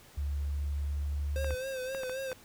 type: tone with pitch glide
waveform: sine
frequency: 71.6 to 72.26 Hz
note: D2 to D2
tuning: -43 to -27 cents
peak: -30 dBFS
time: 0.17-1.55 s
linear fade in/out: 10 ms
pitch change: +16 cents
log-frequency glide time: 0.54-1.22 s
type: tone with vibrato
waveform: square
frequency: 523 Hz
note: C5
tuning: 1 cent flat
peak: -35 dBFS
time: 1.36-2.33 s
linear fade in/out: 0 ms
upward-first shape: sine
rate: 3.8 Hz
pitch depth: 55 cents each way
type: clicks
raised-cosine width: 0.5 ms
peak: -25 dBFS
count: 6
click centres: 1.445 / 1.507 / 1.948 / 2.034 / 2.096 / 2.317 s
effects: pink hiss -56 dBFS RMS until 2.44 s